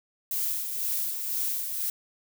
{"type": "noise with tremolo", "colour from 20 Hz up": "violet", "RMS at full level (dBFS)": -28, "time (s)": [0.31, 1.9], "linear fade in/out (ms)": 2, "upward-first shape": "sine", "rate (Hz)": 2, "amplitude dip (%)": 45, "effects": []}